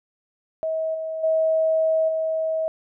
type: tone with level steps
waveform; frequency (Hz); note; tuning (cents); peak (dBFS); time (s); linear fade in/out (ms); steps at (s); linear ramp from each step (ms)
sine; 640; D#5; +49; -22 / -26 / -17 / -21; 0.63-2.68; 0; 0.94 / 1.23 / 2.08; 10
effects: none